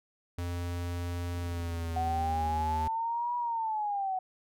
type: tone with pitch glide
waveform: square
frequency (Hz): 87.31 to 78.69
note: F2 to D#2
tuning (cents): 0 to +20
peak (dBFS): -33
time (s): 0.38-2.88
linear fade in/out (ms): 5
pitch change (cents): -180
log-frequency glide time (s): 1.4-2.49
type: click train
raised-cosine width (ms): 3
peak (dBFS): -39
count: 46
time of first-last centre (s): 1.35-2.603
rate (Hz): 35.9
type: linear two-way sweep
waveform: sine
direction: up then down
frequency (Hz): 740 to 971 to 740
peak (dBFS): -29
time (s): 1.96-4.19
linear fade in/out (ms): 5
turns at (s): 3.36
effects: none